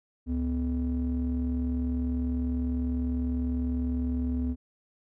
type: ring-modulated tone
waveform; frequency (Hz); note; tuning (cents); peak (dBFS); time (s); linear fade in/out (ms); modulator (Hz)
triangle; 90; F#2; -47; -21; 0.26-4.56; 50; 160
effects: none

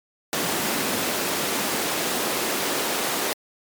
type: noise with high-pass filter sweep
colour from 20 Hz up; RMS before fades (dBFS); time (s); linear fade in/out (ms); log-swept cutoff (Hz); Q
pink; -25; 0.33-3.33; 0; 230 to 350; 0.99
effects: MP3 96 kbps

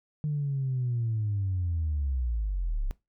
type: linear sweep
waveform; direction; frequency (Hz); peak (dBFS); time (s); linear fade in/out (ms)
sine; down; 151.7 to 30.87; -25; 0.24-2.91; 0
effects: noise-tail reverb RT60 0.2 s tail -21 dB re dry + tanh soft clip ceiling -22 dBFS

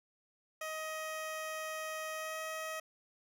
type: tone with pitch glide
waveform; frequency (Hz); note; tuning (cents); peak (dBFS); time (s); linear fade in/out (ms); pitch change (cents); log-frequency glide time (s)
15% pulse; 629 to 633.7; D#5 to D#5; +19 to +32; -32; 0.61-2.8; 5; +13; 2.15-2.39
effects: none

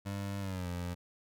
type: tone with pitch glide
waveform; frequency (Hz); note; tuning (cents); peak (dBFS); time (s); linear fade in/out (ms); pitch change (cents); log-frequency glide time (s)
25% pulse; 99.5 to 88.13; G2 to F2; +26 to +16; -32; 0.05-0.95; 20; -210; 0.4-0.68
effects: none

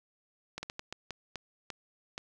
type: slowing click train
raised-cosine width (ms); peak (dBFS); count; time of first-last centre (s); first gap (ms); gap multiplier
0.2; -21; 9; 0.58-2.179; 50; 1.38
effects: none

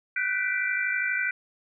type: chord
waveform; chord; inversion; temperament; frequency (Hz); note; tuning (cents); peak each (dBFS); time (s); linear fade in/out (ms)
sine; G major seventh; third; equal with one note detuned; 1480 / 1532.2 / 1975.5 / 2349; F#6 / G6 / B6 / D7; 0 / -40 / 0 / 0; -30; 0.16-1.31; 5
effects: none

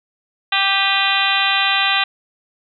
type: harmonic tone with a mistuned harmonic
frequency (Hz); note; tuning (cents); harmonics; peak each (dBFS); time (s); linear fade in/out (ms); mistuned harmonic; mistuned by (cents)
392; G4; 0; 2 / 3 / 4 / 5 / 6 / 7 / 8 / 9 / 10; -23 / -23 / -23 / -23 / -23 / -23 / -23 / -23 / -23; 0.52-2.04; 5; 6; +77
effects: none

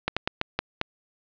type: slowing click train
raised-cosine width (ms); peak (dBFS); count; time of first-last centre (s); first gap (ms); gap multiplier
0.3; -8; 6; 0.08-0.814; 86; 1.27
effects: resampled to 11025 Hz + 7-bit

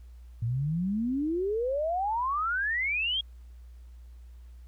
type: exponential sweep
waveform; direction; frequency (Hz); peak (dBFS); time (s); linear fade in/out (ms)
sine; up; 110.1 to 3322; -26; 0.42-3.21; 5
effects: added 60 Hz sine -45 dBFS peak until 4.67 s + pink hiss -69 dBFS RMS until 4.67 s

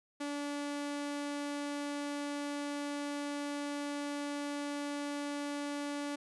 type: tone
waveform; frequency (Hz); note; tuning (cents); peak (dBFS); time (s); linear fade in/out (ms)
sawtooth; 288.5; D4; -31; -32; 0.2-6.16; 10
effects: resampled to 24000 Hz

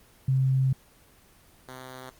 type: tone pair in turn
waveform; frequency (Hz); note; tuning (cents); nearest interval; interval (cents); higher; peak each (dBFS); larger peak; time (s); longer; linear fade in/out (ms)
sine / 5% pulse; 132.3 / 129.2; C3 / C3; +20 / -21; unison; 41; first; -20 / -29; first; 0.28-0.73 / 1.68-2.1; first; 5
effects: pink hiss -57 dBFS RMS until 2.19 s + Opus 24 kbps

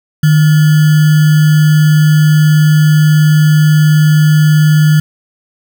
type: tone with sample-and-hold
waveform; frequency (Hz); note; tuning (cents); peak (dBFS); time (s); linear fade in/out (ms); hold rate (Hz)
sine; 153.1; D#3; -28; -4; 0.23-5; 5; 1575
effects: none

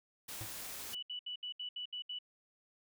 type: noise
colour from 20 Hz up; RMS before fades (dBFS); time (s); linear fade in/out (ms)
white; -45; 0.28-0.95; 10
type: tone with exponential decay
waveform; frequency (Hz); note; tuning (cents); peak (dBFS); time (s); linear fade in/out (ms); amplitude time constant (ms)
square; 110; A2; 0; -39; 0.41-0.54; 0; 28
type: tone bursts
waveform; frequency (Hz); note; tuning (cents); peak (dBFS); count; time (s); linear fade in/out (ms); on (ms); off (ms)
sine; 2960; F#7; 0; -39; 8; 0.93-2.188; 5; 96; 70
effects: none

